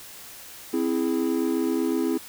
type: chord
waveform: triangle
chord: C augmented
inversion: none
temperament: equal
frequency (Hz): 261.6 / 329.6 / 415.3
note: C4 / E4 / G#4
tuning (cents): 0 / 0 / 0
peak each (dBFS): -24 / -23 / -27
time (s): 0.73-2.18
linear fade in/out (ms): 10
effects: white hiss -43 dBFS RMS until 2.28 s